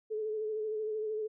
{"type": "tone with vibrato", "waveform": "sine", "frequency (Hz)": 431.4, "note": "A4", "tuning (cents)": -34, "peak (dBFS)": -32, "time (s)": [0.1, 1.28], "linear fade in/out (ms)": 20, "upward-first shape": "sine", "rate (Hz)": 13, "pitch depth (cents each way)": 33, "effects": []}